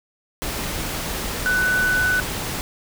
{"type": "tone in noise", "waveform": "sine", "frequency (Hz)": 1493, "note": "F#6", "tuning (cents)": 15, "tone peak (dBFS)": -17, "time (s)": [1.46, 2.2], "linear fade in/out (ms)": 0, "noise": "pink", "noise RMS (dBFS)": -27, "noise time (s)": [0.42, 2.61], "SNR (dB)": 7, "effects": []}